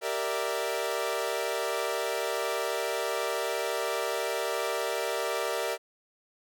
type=chord; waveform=sawtooth; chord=E half-diminished seventh; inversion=first; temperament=equal; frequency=392 / 466.2 / 587.3 / 659.3 Hz; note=G4 / Bb4 / D5 / E5; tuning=0 / 0 / 0 / 0 cents; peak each=-32 / -29 / -30 / -31 dBFS; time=0.01-5.78 s; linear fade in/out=50 ms; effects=none